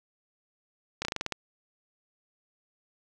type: slowing click train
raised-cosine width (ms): 0.2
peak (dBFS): -13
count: 8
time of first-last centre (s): 1.02-1.323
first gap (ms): 30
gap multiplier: 1.12
effects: none